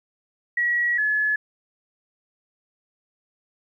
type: tone pair in turn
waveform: sine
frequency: 1919 / 1709.6 Hz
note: A#6 / G#6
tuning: +50 / +50 cents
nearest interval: major second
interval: 200 cents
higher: first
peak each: -19 dBFS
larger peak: neither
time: 0.57-0.98 / 0.98-1.36 s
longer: first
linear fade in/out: 5 ms
effects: 10-bit